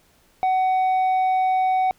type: tone with tanh clipping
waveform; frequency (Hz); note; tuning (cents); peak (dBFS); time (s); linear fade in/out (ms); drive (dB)
sine; 750; F#5; +23; -18; 0.43-1.91; 0; 5
effects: pink hiss -59 dBFS RMS until 1.98 s